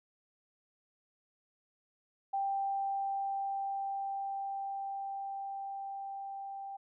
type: tone with level ramp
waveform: sine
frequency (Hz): 787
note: G5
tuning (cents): +7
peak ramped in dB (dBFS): -30 to -40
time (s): 2.33-6.77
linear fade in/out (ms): 10
effects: none